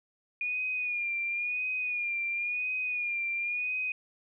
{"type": "tone with vibrato", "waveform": "sine", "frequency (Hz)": 2438, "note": "D#7", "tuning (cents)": -36, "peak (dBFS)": -29, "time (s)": [0.41, 3.92], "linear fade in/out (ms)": 2, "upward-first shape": "sine", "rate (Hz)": 0.96, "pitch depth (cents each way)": 52, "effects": []}